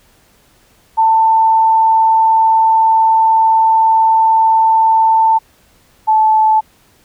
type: tone pair in turn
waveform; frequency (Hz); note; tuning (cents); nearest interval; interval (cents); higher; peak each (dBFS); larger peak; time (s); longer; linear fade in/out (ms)
sine; 891 / 871.2; A5 / A5; +22 / -17; unison; 39; first; -7; neither; 0.97-5.39 / 6.07-6.61; first; 20
effects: pink hiss -51 dBFS RMS until 7.04 s